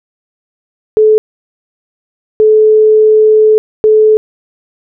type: tone bursts at uneven times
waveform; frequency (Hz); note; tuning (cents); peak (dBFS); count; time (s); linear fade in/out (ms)
sine; 432; A4; -32; -3; 3; 0.97-1.18 / 2.4-3.58 / 3.84-4.17; 0
effects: none